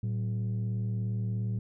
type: tone pair together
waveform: sine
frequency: 112.97 / 190 Hz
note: A2 / F#3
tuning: +46 / +46 cents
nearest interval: major sixth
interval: 900 cents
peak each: -27 / -34 dBFS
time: 0.03-1.59 s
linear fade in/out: 5 ms
effects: tanh soft clip ceiling -26 dBFS